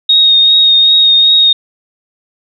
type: tone with vibrato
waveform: sine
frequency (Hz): 3729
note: A#7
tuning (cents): 0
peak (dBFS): -4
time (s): 0.09-1.53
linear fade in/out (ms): 5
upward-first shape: triangle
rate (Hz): 2.6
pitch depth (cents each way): 22
effects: none